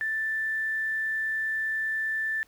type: tone with quantisation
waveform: sine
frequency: 1765 Hz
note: A6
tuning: 5 cents sharp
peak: -26 dBFS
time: 0.01-2.43 s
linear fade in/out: 0 ms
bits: 9
effects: pink hiss -62 dBFS RMS until 2.47 s